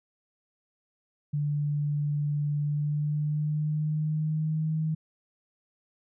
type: tone with pitch glide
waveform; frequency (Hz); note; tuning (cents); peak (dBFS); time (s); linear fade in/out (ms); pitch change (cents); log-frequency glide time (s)
sine; 146.8 to 157.34; D3 to D#3; 0 to +20; -25; 1.33-4.95; 10; +120; 2.62-4.72
effects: none